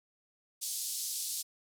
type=band-pass noise; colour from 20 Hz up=white; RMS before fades=-37 dBFS; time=0.61-1.43 s; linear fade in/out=20 ms; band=4100 to 12000 Hz; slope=24 dB/octave; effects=none